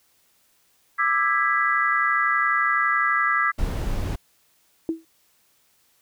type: chord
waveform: sine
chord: E dominant seventh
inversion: third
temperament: just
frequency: 1186.7 / 1318.5 / 1648.1 / 1977.8 Hz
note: D6 / E6 / G#6 / B6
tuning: +18 / 0 / -14 / +2 cents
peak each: -24 dBFS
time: 0.98-3.52 s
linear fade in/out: 20 ms
type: noise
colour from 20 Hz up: brown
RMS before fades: -25 dBFS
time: 3.58-4.16 s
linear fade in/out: 10 ms
type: tone with exponential decay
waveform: sine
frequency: 325.5 Hz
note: E4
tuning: 22 cents flat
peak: -18 dBFS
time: 4.89-5.05 s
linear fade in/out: 1 ms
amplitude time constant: 33 ms
effects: white hiss -63 dBFS RMS until 6.01 s